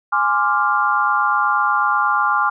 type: chord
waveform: sine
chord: D half-diminished seventh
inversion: second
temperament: equal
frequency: 830.6 / 1046.5 / 1174.7 / 1396.9 Hz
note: Ab5 / C6 / D6 / F6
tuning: 0 / 0 / 0 / 0 cents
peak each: -21 / -21 / -19 / -19 dBFS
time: 0.12-2.5 s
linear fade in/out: 10 ms
effects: none